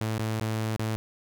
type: tone with dropouts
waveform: sawtooth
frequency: 110 Hz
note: A2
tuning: in tune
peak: -23 dBFS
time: 0.01-0.96 s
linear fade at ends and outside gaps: 0 ms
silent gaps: 0.181-0.195 / 0.397-0.411 / 0.764-0.795 s
effects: none